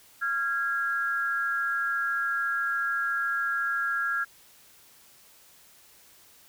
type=tone pair together; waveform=sine; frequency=1381 / 1647.1 Hz; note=F6 / G#6; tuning=-20 / -15 cents; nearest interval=minor third; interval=305 cents; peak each=-28 dBFS; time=0.21-4.25 s; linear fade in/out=20 ms; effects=white hiss -56 dBFS RMS until 6.48 s